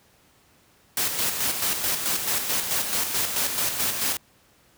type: noise with tremolo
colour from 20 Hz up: white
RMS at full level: -24 dBFS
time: 0.97-4.17 s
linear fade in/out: 2 ms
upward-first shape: square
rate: 4.6 Hz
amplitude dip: 45%
effects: pink hiss -59 dBFS RMS until 4.77 s + high-pass 60 Hz 12 dB/octave